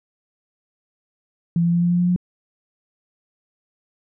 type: tone with pitch steps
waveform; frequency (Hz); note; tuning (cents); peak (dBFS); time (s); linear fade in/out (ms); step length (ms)
sine; 169.5 / 170.97 / 172.46 / 173.96 / 175.48 / 177 / 178.54; E3 / F3 / F3 / F3 / F3 / F3 / F3; +49 / -37 / -21 / -6 / +9 / +23 / +38; -15; 1.56-2.162; 2; 86
effects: none